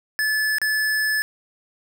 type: tone with dropouts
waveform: square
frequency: 1730 Hz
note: A6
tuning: 30 cents flat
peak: -20 dBFS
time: 0.19-1.22 s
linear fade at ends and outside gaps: 0 ms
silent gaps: 0.584-0.616 s
effects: none